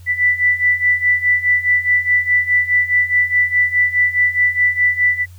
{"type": "beating tone pair", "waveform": "sine", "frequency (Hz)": [1975.5, 1980.3], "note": ["B6", "B6"], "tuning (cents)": [0, 4], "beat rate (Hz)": 4.8, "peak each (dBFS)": [-17, -14], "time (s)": [0.06, 5.26], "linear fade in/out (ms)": 50, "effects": ["added 89 Hz sine -36 dBFS peak until 5.38 s", "white hiss -52 dBFS RMS until 5.38 s"]}